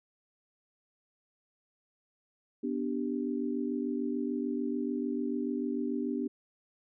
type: chord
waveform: sine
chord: G major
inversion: first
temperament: equal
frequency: 246.9 / 293.7 / 392 Hz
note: B3 / D4 / G4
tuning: 0 / 0 / 0 cents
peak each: -33 / -34 / -37 dBFS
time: 2.63-6.28 s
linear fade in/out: 10 ms
effects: none